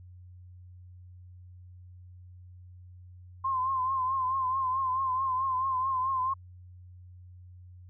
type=tone with vibrato; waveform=sine; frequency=1046 Hz; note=C6; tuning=1 cent flat; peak=-26 dBFS; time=3.44-6.34 s; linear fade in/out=10 ms; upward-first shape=triangle; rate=4.6 Hz; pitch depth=68 cents each way; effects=added 90 Hz sine -47 dBFS peak until 7.89 s